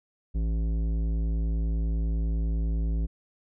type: tone with tanh clipping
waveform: sine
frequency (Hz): 55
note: A1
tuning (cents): 0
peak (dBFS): -26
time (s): 0.34-3.07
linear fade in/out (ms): 20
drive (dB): 13
effects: none